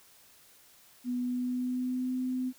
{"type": "tone with pitch glide", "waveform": "sine", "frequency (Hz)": [246.9, 255], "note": ["B3", "C4"], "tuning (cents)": [0, -44], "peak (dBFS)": -29, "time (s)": [1.04, 2.53], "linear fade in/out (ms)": 50, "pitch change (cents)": 56, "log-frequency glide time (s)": [1.18, 2.16], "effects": ["white hiss -59 dBFS RMS until 2.58 s"]}